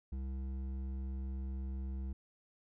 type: tone with hard clipping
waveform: sine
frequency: 66 Hz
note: C2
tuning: 16 cents sharp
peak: -39 dBFS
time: 0.12-2.13 s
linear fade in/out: 5 ms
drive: 9 dB
effects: none